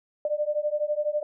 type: beating tone pair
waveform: sine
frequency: 592 / 604 Hz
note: D5 / D5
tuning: +14 / +48 cents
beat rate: 12 Hz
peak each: -27 dBFS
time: 0.25-1.23 s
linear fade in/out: 2 ms
effects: none